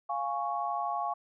sine chord, Db major, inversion first, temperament equal, 698.5 / 830.6 / 1108.7 Hz, F5 / Ab5 / Db6, 0 / 0 / 0 cents, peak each -34 dBFS, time 0.09-1.14 s, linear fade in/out 10 ms, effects none

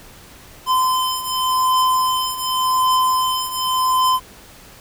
square beating tone pair, 1026 / 1026.88 Hz, C6 / C6, -34 / -33 cents, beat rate 0.88 Hz, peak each -18 / -22 dBFS, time 0.66-4.2 s, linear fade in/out 50 ms, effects pink hiss -43 dBFS RMS until 4.8 s

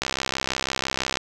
click train, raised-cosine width 0.2 ms, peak -6 dBFS, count 77, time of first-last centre 0.02-1.172 s, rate 66 Hz, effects none

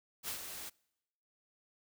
white noise with ADSR envelope, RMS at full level -38 dBFS, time 0.23-0.7 s, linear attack 55 ms, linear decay 92 ms, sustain -7 dB, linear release 15 ms, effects noise-tail reverb RT60 0.9 s tail -26 dB re dry

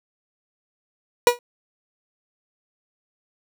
30% pulse tone with exponential decay, 483.9 Hz, B4, 35 cents flat, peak -5 dBFS, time 1.27-1.39 s, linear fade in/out 1 ms, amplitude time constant 24 ms, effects none

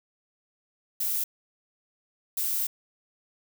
violet noise bursts at uneven times, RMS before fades -28 dBFS, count 2, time 1-1.24 / 2.37-2.67 s, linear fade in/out 5 ms, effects none

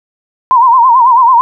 sine tone with vibrato, 984 Hz, B5, 7 cents flat, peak -3 dBFS, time 0.51-1.41 s, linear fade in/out 0 ms, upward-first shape sine, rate 9.1 Hz, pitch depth 120 cents each way, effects none

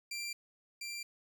20% pulse tone with echo, 2364 Hz, D7, 11 cents sharp, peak -33 dBFS, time 0.11-0.33 s, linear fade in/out 5 ms, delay 700 ms, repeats 1, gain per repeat -2 dB, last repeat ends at 1.03 s, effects none

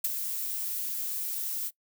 violet noise with ADSR envelope, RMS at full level -25 dBFS, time 0.04-1.71 s, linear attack 7 ms, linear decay 29 ms, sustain -8 dB, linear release 40 ms, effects noise-tail reverb RT60 0.1 s tail -21 dB re dry

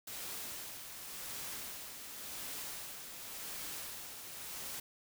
white noise with tremolo, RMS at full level -43 dBFS, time 0.07-4.8 s, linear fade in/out 5 ms, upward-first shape sine, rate 0.91 Hz, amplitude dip 45%, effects none

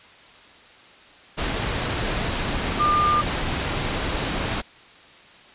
sine tone in noise, 1202 Hz, D6, 40 cents sharp, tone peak -17 dBFS, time 2.79-3.22 s, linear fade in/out 20 ms, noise pink, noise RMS -25 dBFS, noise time 1.37-4.62 s, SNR +5 dB, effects white hiss -48 dBFS RMS until 5.54 s + resampled to 8000 Hz

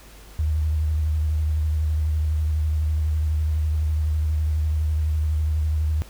sine tone with vibrato, 77.2 Hz, D#2, 13 cents flat, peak -19 dBFS, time 0.39-6.02 s, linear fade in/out 0 ms, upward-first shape triangle, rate 12 Hz, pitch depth 44 cents each way, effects added 50 Hz sine -44 dBFS peak until 6.09 s + pink hiss -48 dBFS RMS until 6.09 s

